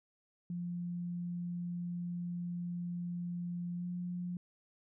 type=tone with pitch glide; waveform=sine; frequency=174.7 to 177.34 Hz; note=F3 to F3; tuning=+1 to +27 cents; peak=-36 dBFS; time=0.5-4.37 s; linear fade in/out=2 ms; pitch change=+26 cents; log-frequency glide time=3.76-3.86 s; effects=none